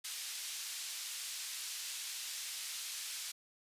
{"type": "band-pass noise", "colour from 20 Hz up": "pink", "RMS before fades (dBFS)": -43, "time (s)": [0.04, 3.32], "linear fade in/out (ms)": 10, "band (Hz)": [3400, 11000], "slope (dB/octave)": 12, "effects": ["resampled to 32000 Hz"]}